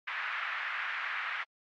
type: band-pass noise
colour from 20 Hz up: pink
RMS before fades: -36 dBFS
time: 0.07-1.44 s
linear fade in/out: 10 ms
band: 1300 to 2300 Hz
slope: 24 dB/octave
effects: AAC 64 kbps